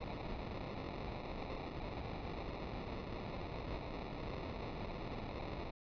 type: noise with sample-and-hold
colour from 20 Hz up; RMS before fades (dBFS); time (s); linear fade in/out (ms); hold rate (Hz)
pink; -44; 0-5.71; 10; 1575
effects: resampled to 11025 Hz